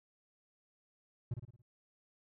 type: tone with echo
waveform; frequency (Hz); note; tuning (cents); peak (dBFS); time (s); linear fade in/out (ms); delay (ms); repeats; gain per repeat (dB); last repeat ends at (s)
triangle; 120; B2; -49; -31; 1.31-1.34; 5; 56; 5; -6; 1.62
effects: none